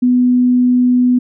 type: tone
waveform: sine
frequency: 248.4 Hz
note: B3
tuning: 10 cents sharp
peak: -8 dBFS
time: 0.02-1.19 s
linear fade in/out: 10 ms
effects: none